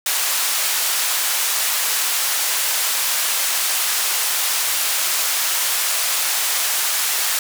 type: band-pass noise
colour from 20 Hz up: white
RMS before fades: -20 dBFS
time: 0.06-7.39 s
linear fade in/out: 2 ms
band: 780 to 15000 Hz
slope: 12 dB/octave
effects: none